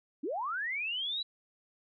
sine linear sweep, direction up, 247.8 to 3985 Hz, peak -32 dBFS, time 0.23-1.23 s, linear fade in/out 10 ms, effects none

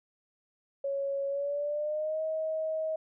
sine tone with pitch glide, 554.4 to 633.2 Hz, C#5 to D#5, 0 to +30 cents, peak -29 dBFS, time 0.84-2.96 s, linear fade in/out 5 ms, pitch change +230 cents, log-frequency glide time 1.28-2.22 s, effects none

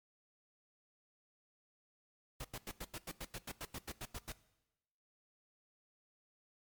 pink noise bursts, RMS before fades -44 dBFS, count 15, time 2.4-4.322 s, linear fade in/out 5 ms, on 46 ms, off 88 ms, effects noise-tail reverb RT60 1.0 s tail -19 dB re dry + MP3 96 kbps

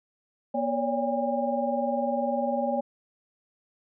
sine tone cluster, 240.2 / 557 / 577 / 809 Hz, B3 / C#5 / D5 / G#5, -48 / +8 / -31 / -46 cents, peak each -30 dBFS, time 0.54-2.81 s, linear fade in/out 10 ms, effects none

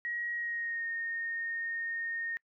sine tone with pitch glide, 1899 to 1843.9 Hz, A#6 to A#6, +32 to -19 cents, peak -33 dBFS, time 0.05-2.37 s, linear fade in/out 0 ms, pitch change -51 cents, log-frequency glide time 0.33-0.87 s, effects noise-tail reverb RT60 0.1 s tail -25 dB re dry

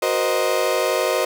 35% pulse chord, C half-diminished seventh, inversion second, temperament equal with one note detuned, 370 / 471 / 523.3 / 622.3 Hz, Gb4 / Bb4 / C5 / Eb5, 0 / +18 / 0 / 0 cents, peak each -24 / -23 / -21 / -21 dBFS, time 0.02-1.25 s, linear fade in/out 5 ms, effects none

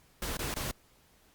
pink noise bursts, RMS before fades -35 dBFS, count 3, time 0.22-0.712 s, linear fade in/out 2 ms, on 150 ms, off 21 ms, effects pink hiss -64 dBFS RMS until 1.34 s + Opus 48 kbps

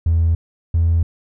triangle tone pair in turn, 82.6 / 83.42 Hz, E2 / E2, +4 / +21 cents, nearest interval unison, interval 17 cents, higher second, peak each -9 dBFS, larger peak neither, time 0.06-0.35 / 0.74-1.03 s, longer neither, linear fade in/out 5 ms, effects tanh soft clip ceiling -9 dBFS

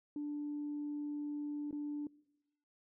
sine tone with dropouts, 293.7 Hz, D4, in tune, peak -36 dBFS, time 0.16-2.07 s, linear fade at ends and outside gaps 2 ms, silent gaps 1.71-1.727 s, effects noise-tail reverb RT60 1.0 s tail -24 dB re dry + tanh soft clip ceiling -33 dBFS

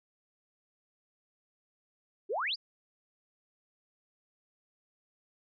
sine exponential sweep, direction up, 349.2 to 5274 Hz, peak -30 dBFS, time 2.29-2.56 s, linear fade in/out 20 ms, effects none

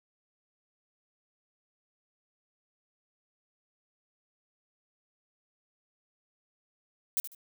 violet noise with echo, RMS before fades -28 dBFS, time 7.17-7.2 s, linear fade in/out 0 ms, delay 74 ms, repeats 2, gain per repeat -12 dB, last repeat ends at 7.348 s, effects none

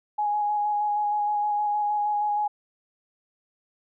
sine tone with vibrato, 833 Hz, G#5, 5 cents sharp, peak -22 dBFS, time 0.18-2.48 s, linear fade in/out 10 ms, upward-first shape square, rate 6.4 Hz, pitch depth 13 cents each way, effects none

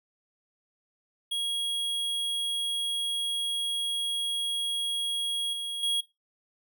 square tone with level steps, 3300 Hz, G#7, 12 cents flat, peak -28 / -32 / -25 dBFS, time 1.31-6.01 s, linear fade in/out 10 ms, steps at 5.53 / 5.83 s, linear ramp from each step 2 ms, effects noise-tail reverb RT60 0.2 s tail -19 dB re dry

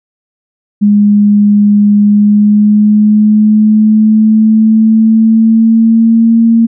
sine tone with pitch glide, 206.1 to 228.7 Hz, G#3 to A#3, -13 to -33 cents, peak -3 dBFS, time 0.81-6.67 s, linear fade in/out 20 ms, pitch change +180 cents, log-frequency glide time 2.01-6.39 s, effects none

